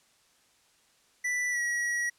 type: tone with pitch glide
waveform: square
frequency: 1975.5 to 1917 Hz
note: B6 to A#6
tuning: 0 to +48 cents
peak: -28 dBFS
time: 1.24-2.1 s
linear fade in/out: 10 ms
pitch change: -52 cents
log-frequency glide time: 1.5-1.6 s
effects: white hiss -65 dBFS RMS until 2.18 s + low-pass 9000 Hz 12 dB/octave